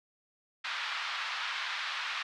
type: band-pass noise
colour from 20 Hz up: pink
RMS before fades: -36 dBFS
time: 0.64-2.23 s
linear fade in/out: 10 ms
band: 1100 to 4100 Hz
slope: 24 dB/octave
effects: none